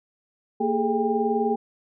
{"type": "tone cluster", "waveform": "sine", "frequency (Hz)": [229.9, 407.3, 426.9, 799], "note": ["A#3", "G#4", "G#4", "G5"], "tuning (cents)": [-24, -34, 48, 33], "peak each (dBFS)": -26, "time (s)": [0.6, 1.56], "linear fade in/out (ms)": 10, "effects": []}